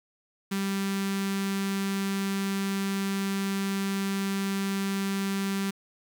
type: tone with notch filter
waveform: sawtooth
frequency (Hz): 196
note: G3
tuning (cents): 0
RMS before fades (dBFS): -29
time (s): 0.51-5.71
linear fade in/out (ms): 10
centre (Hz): 620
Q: 0.76
effects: 9-bit